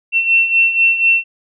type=beating tone pair; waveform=sine; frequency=2700 / 2704.1 Hz; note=E7 / E7; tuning=+41 / +43 cents; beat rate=4.1 Hz; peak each=-17 / -11 dBFS; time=0.12-1.24 s; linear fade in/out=50 ms; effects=none